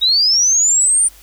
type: linear sweep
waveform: sine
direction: up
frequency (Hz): 3732 to 9190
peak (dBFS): -10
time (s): 0.01-1.09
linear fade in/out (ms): 20
effects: added 50 Hz sine -45 dBFS peak until 1.22 s + white hiss -45 dBFS RMS until 1.22 s